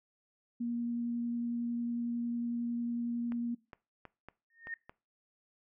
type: tone with vibrato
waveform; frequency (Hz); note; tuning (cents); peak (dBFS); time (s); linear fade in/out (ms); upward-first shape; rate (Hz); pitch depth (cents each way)
sine; 236.9; A#3; +28; -32; 0.6-3.55; 10; triangle; 11; 9
type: clicks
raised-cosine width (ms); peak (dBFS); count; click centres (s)
0.5; -32; 6; 3.321 / 3.732 / 4.053 / 4.286 / 4.671 / 4.895
type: tone with exponential growth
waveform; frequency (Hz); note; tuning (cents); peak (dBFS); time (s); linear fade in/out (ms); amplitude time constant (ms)
sine; 1837; A#6; -26; -34; 4.5-4.74; 2; 51
effects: noise-tail reverb RT60 0.3 s tail -21 dB re dry